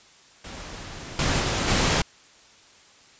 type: noise with level steps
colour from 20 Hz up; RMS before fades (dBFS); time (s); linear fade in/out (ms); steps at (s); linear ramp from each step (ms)
pink; -38 / -23 / -25 / -21; 0.44-2.02; 5; 1.19 / 1.4 / 1.68; 2
effects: white hiss -53 dBFS RMS until 3.19 s + resampled to 16000 Hz